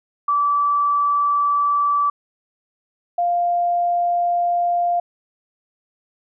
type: tone pair in turn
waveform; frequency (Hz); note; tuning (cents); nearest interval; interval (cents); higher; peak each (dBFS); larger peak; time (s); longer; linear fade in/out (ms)
sine; 1157 / 698.7; D6 / F5; -26 / +1; major sixth; 873; first; -15 / -16; first; 0.28-2.1 / 3.18-5; neither; 5
effects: none